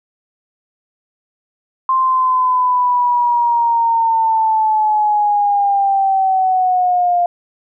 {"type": "linear sweep", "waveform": "sine", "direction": "down", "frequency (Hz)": [1052, 698.5], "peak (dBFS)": -11, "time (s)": [1.89, 7.26], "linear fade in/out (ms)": 2, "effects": []}